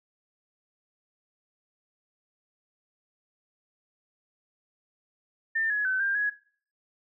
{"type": "tone with pitch steps", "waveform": "sine", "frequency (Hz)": [1796, 1684, 1523, 1594, 1673], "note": ["A6", "G#6", "F#6", "G6", "G#6"], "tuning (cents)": [35, 24, 50, 28, 12], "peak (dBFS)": -24, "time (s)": [5.55, 6.3], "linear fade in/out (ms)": 10, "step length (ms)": 150, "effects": ["noise-tail reverb RT60 0.5 s tail -19 dB re dry"]}